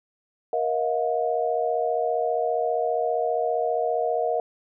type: tone cluster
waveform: sine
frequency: 472.8 / 640 / 715 Hz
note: A#4 / D#5 / F5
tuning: +24 / +49 / +41 cents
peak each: -26 dBFS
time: 0.53-4.4 s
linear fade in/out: 2 ms
effects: none